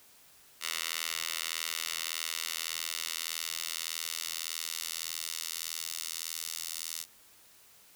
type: tone with high-pass filter sweep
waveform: 10% pulse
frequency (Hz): 81.7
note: E2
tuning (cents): -15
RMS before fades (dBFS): -37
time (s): 0.6-7.06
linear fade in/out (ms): 50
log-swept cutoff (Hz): 2500 to 5300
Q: 0.84
effects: white hiss -59 dBFS RMS until 7.95 s